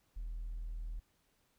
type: tone with hard clipping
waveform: sine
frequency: 40.14 Hz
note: E1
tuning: 45 cents flat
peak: -39 dBFS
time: 0.16-1 s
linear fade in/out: 10 ms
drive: 1 dB
effects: pink hiss -75 dBFS RMS until 1.58 s